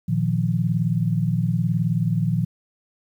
sine chord, Bb suspended fourth, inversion none, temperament equal, 116.54 / 155.56 / 174.61 Hz, Bb2 / Eb3 / F3, 0 / 0 / 0 cents, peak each -23 dBFS, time 0.08-2.45 s, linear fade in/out 10 ms, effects 9-bit

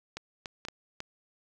clicks, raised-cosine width 0.2 ms, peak -20 dBFS, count 5, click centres 0.17 / 0.458 / 0.651 / 0.685 / 1.004 s, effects none

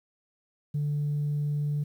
sine tone, 146.83 Hz, D3, in tune, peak -24 dBFS, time 0.74-1.84 s, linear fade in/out 10 ms, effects tanh soft clip ceiling -23 dBFS + 10-bit

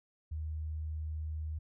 sine tone, 77.78 Hz, D#2, in tune, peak -35 dBFS, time 0.31-1.59 s, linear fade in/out 10 ms, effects none

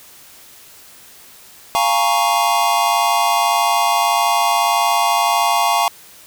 square chord, Bb minor seventh, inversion second, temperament equal, 698.5 / 830.6 / 932.3 / 1108.7 Hz, F5 / Ab5 / Bb5 / Db6, 0 / 0 / 0 / 0 cents, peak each -20 dBFS, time 1.75-5.88 s, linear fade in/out 0 ms, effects white hiss -43 dBFS RMS until 6.26 s

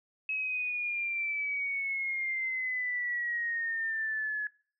sine exponential sweep, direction down, 2570 to 1696 Hz, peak -30 dBFS, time 0.29-4.47 s, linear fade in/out 2 ms, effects noise-tail reverb RT60 0.5 s tail -24 dB re dry

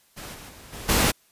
pink noise with level steps, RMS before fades -38 / -42 / -46 / -38 / -20 dBFS, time 0.16-1.12 s, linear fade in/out 20 ms, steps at 0.33 / 0.48 / 0.72 / 0.88 s, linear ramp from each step 20 ms, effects white hiss -61 dBFS RMS until 1.31 s + resampled to 32000 Hz

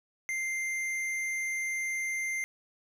sine tone with hard clipping, 2093 Hz, C7, in tune, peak -32 dBFS, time 0.29-2.44 s, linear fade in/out 0 ms, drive 10 dB, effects none

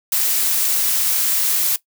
blue noise, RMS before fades -18 dBFS, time 0.12-1.76 s, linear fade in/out 2 ms, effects noise-tail reverb RT60 0.1 s tail -18 dB re dry

